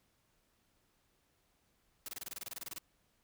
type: noise bursts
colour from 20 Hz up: white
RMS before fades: -43 dBFS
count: 15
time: 2.06-2.784 s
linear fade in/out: 2 ms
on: 24 ms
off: 26 ms
effects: pink hiss -75 dBFS RMS until 3.23 s